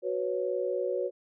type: chord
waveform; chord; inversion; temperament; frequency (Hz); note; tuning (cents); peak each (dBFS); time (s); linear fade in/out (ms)
sine; F# suspended fourth; none; equal; 370 / 493.9 / 554.4; F#4 / B4 / C#5; 0 / 0 / 0; -32; 0.02-1.11; 50
effects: none